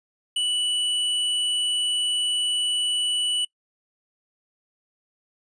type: tone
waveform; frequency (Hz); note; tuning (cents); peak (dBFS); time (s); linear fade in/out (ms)
square; 2960; F#7; 0; -22; 0.36-3.45; 5
effects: noise-tail reverb RT60 0.1 s tail -25 dB re dry + resampled to 22050 Hz